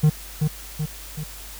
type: tone with echo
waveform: triangle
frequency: 152.8 Hz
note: D#3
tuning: 31 cents flat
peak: -10 dBFS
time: 0.03-0.1 s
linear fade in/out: 10 ms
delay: 380 ms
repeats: 3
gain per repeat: -5 dB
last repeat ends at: 1.24 s
effects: added 50 Hz sine -40 dBFS peak until 1.59 s + white hiss -40 dBFS RMS until 1.59 s